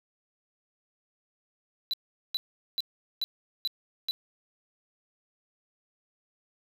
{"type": "tone bursts", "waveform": "triangle", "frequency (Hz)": 3974, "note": "B7", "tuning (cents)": 10, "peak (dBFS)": -25, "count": 6, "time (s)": [1.91, 4.11], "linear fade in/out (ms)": 0, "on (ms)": 25, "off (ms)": 410, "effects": []}